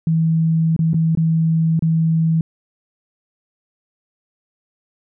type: tone with dropouts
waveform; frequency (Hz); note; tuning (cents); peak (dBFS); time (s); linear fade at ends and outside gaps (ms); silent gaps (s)
sine; 162.2; E3; -28; -13; 0.07-2.41; 2; 0.764-0.791 / 0.933-0.943 / 1.151-1.173 / 1.793-1.823
effects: none